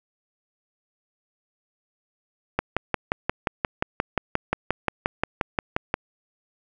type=click train; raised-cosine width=0.5 ms; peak=-6 dBFS; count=20; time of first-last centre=2.59-5.941 s; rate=5.67 Hz; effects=none

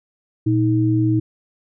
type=tone pair together; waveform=sine; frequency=117.6 / 316.1 Hz; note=A#2 / D#4; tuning=+16 / +27 cents; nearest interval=octave + perfect fourth; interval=1711 cents; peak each=-17 dBFS; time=0.46-1.2 s; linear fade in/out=10 ms; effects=none

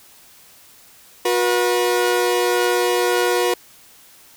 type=tone pair together; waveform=sawtooth; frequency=361.8 / 483 Hz; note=F#4 / B4; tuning=-39 / -39 cents; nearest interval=perfect fourth; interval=500 cents; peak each=-15 dBFS; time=1.25-3.54 s; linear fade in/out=5 ms; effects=white hiss -48 dBFS RMS until 4.36 s

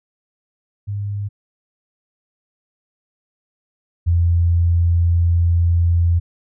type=tone pair in turn; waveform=sine; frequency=101.6 / 85.44 Hz; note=G#2 / F2; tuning=-38 / -37 cents; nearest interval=minor third; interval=299 cents; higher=first; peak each=-21 / -12 dBFS; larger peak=second; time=0.87-1.29 / 4.06-6.2 s; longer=second; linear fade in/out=20 ms; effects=none

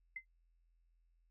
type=tone with exponential decay; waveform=sine; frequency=2065 Hz; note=C7; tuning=23 cents flat; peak=-38 dBFS; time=0.16-0.25 s; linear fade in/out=5 ms; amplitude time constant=18 ms; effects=noise-tail reverb RT60 0.1 s tail -17 dB re dry + added 42 Hz sine -70 dBFS peak until 1.3 s

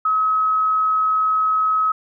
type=tone; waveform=sine; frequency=1279 Hz; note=D#6; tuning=47 cents sharp; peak=-15 dBFS; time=0.05-1.92 s; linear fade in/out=5 ms; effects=none

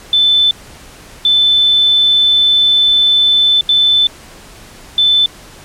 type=tone bursts at uneven times; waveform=sine; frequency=3520 Hz; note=A7; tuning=in tune; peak=-7 dBFS; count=4; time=0.13-0.51 / 1.25-3.61 / 3.69-4.07 / 4.98-5.26 s; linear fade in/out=2 ms; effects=pink hiss -37 dBFS RMS until 5.64 s + low-pass 11000 Hz 12 dB/octave

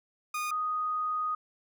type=tone pair in turn; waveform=30% pulse / sine; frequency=1229 / 1244 Hz; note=D#6 / D#6; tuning=-22 / -1 cents; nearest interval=unison; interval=21 cents; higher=second; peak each=-28 dBFS; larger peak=neither; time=0.34-0.51 / 0.51-1.35 s; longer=second; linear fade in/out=5 ms; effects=none

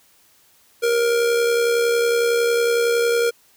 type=tone with amplitude modulation; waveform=square; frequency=470.3 Hz; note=A#4; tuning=15 cents sharp; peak=-15 dBFS; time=0.82-3.31 s; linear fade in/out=20 ms; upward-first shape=sine; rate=70.9 Hz; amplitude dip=40%; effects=white hiss -56 dBFS RMS until 3.56 s

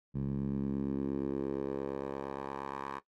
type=tone with band-pass filter sweep; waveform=10% pulse; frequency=68.6 Hz; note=C#2; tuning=17 cents flat; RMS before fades=-36 dBFS; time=0.14-3 s; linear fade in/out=20 ms; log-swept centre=150 to 1100 Hz; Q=1.9; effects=noise-tail reverb RT60 0.1 s tail -18 dB re dry + AAC 64 kbps

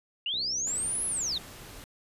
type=linear two-way sweep; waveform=sine; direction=up then down; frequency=2755 to 10880 to 3507 Hz; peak=-28 dBFS; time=0.26-1.38 s; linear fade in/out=2 ms; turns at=1.05 s
type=click train; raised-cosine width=2 ms; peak=-38 dBFS; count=69; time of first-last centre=0.34-1.385 s; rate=65.1 Hz
type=noise; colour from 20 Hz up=pink; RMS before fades=-46 dBFS; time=0.67-1.84 s; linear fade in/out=0 ms
effects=resampled to 32000 Hz

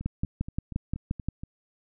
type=two click trains; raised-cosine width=5 ms; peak=-24 / -15 dBFS; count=7 / 8; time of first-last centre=0.01-1.435 / 0.06-1.286 s; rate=4.21 / 5.71 Hz; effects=none

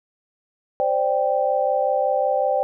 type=chord; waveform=sine; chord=C suspended second; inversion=none; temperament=just; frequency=523.3 / 588.7 / 784.9 Hz; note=C5 / D5 / G5; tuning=0 / +4 / +2 cents; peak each=-22 dBFS; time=0.8-2.63 s; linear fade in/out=0 ms; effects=none

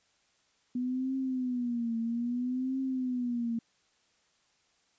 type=tone with vibrato; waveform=sine; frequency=246.1 Hz; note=B3; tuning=6 cents flat; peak=-29 dBFS; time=0.75-3.59 s; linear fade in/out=5 ms; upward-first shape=triangle; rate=0.61 Hz; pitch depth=140 cents each way; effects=white hiss -70 dBFS RMS until 4.98 s + resampled to 16000 Hz

